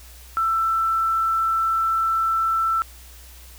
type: tone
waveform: sine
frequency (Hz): 1332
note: E6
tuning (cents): +18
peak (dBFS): -18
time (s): 0.37-2.82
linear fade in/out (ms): 0
effects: added 61 Hz sine -43 dBFS peak until 3.58 s + white hiss -47 dBFS RMS until 3.58 s